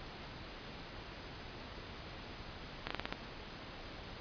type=slowing click train; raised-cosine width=0.3 ms; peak=-19 dBFS; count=6; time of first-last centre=2.87-3.125 s; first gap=35 ms; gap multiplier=1.19; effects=pink hiss -48 dBFS RMS until 4.2 s + resampled to 11025 Hz